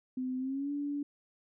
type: tone with pitch glide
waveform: sine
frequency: 256.2 to 287.6 Hz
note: C4 to D4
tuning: -36 to -36 cents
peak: -32 dBFS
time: 0.17-1.03 s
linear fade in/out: 5 ms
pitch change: +200 cents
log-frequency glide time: 0.38-0.71 s
effects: none